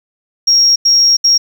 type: tone bursts at uneven times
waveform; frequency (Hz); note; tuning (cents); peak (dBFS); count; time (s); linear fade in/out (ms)
sine; 5588; F8; 0; -5; 3; 0.47-0.76 / 0.85-1.17 / 1.24-1.38; 10
effects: tanh soft clip ceiling -2 dBFS + 7-bit